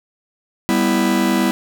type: chord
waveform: 45% pulse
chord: E minor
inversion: first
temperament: just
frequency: 197.78 / 247.2 / 329.6 Hz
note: G3 / B3 / E4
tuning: +16 / +2 / 0 cents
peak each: -19 dBFS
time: 0.69-1.51 s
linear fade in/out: 0 ms
effects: none